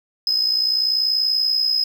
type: tone with amplitude modulation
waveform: sine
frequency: 5080 Hz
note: D#8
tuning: 35 cents sharp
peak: -12 dBFS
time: 0.27-1.84 s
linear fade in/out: 2 ms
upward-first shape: sine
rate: 60.4 Hz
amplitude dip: 70%
effects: tanh soft clip ceiling -12 dBFS + 7-bit